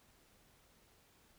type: silence
effects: pink hiss -68 dBFS RMS until 1.38 s